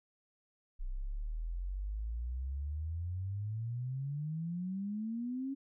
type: exponential sweep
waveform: sine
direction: up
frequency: 30.38 to 277.2 Hz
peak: -35 dBFS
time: 0.79-5.55 s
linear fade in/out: 20 ms
effects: none